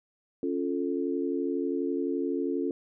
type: chord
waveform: sine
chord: Db augmented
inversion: none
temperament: equal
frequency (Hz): 277.2 / 349.2 / 440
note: Db4 / F4 / A4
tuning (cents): 0 / 0 / 0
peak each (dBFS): -30 / -31 / -33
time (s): 0.43-2.71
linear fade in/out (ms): 2
effects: none